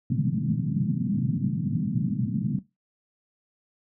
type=band-pass noise; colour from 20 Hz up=pink; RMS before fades=-26 dBFS; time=0.1-2.59 s; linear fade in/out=5 ms; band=120 to 240 Hz; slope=48 dB/octave; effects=noise-tail reverb RT60 0.2 s tail -17 dB re dry